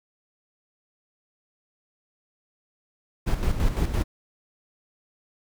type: noise with tremolo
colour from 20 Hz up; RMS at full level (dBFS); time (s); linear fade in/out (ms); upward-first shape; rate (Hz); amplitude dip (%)
brown; -22; 3.26-4.04; 20; square; 5.9; 55
effects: none